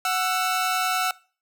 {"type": "tone pair together", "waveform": "sawtooth", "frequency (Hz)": [740, 1330], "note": ["F#5", "E6"], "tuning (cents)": [0, 15], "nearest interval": "minor seventh", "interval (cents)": 1015, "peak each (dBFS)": -21, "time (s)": [0.05, 1.11], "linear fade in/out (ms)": 2, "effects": ["noise-tail reverb RT60 0.4 s tail -22 dB re dry"]}